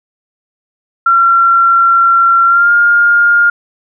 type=tone with pitch glide; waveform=sine; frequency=1366 to 1412.5 Hz; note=F6 to F6; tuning=-39 to +19 cents; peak=-5 dBFS; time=1.06-3.5 s; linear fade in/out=5 ms; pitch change=+58 cents; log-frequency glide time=2.46-2.72 s; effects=none